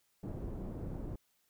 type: low-pass noise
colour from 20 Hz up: pink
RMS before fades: -41 dBFS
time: 0.23-1.16 s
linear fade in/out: 5 ms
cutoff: 400 Hz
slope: 12 dB/octave
effects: white hiss -75 dBFS RMS until 1.49 s